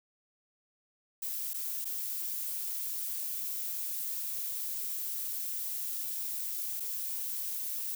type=noise with dropouts; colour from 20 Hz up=violet; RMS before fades=-36 dBFS; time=1.22-7.95 s; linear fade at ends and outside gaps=5 ms; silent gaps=1.535-1.542 / 1.846-1.853 / 6.799-6.803 s; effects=none